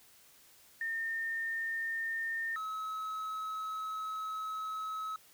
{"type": "tone pair in turn", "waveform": ["sine", "triangle"], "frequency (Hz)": [1819, 1286.2], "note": ["A#6", "E6"], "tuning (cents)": [-43, -43], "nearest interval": "tritone", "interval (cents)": 600, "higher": "first", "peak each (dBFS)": [-33, -34], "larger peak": "first", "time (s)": [[0.81, 2.56], [2.56, 5.16]], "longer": "second", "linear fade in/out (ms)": 2, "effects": ["white hiss -61 dBFS RMS until 5.33 s"]}